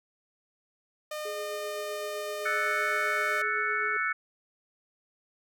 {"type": "tone", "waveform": "sawtooth", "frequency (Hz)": 608, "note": "D#5", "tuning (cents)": -40, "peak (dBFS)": -30, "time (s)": [1.11, 3.42], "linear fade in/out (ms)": 5}
{"type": "tone with tremolo", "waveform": "triangle", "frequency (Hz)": 420.5, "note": "G#4", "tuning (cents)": 22, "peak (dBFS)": -34, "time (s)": [1.25, 3.97], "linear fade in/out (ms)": 5, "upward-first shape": "sine", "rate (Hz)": 7.8, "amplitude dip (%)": 40}
{"type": "chord", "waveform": "sine", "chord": "F# minor seventh", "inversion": "third", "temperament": "equal", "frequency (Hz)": [1318.5, 1480, 1760, 2217], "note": ["E6", "F#6", "A6", "C#7"], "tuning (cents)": [0, 0, 0, 0], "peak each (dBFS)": [-32, -31, -33, -32], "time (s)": [2.45, 4.13], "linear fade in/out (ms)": 10}
{"effects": []}